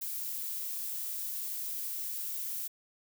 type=noise; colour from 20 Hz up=violet; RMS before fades=-37 dBFS; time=0.01-2.68 s; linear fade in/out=10 ms; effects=none